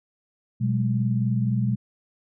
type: tone cluster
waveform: sine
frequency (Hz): 122.9 / 187.3 / 206.6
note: B2 / F#3 / G#3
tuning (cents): -8 / +21 / -9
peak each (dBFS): -22 / -29 / -26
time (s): 0.6-1.76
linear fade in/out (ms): 20
effects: none